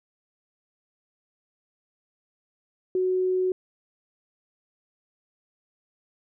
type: tone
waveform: sine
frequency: 370 Hz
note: F#4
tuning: in tune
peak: -21 dBFS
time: 2.95-3.52 s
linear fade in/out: 2 ms
effects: none